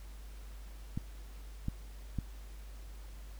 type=clicks; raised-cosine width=5 ms; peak=-22 dBFS; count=3; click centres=0.975 / 1.684 / 2.187 s; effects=added 50 Hz sine -45 dBFS peak until 3.39 s + pink hiss -59 dBFS RMS until 3.39 s